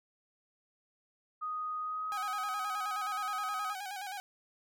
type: tone with pitch glide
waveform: sine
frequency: 1244.5 to 1265.5 Hz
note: D#6 to D#6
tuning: 0 to +29 cents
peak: -34 dBFS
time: 1.41-3.74 s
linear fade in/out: 20 ms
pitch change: +29 cents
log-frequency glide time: 1.81-2.12 s
type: tone with vibrato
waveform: sawtooth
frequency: 784 Hz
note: G5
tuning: in tune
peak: -35 dBFS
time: 2.12-4.2 s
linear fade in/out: 0 ms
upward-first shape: square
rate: 9.5 Hz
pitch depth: 67 cents each way
effects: none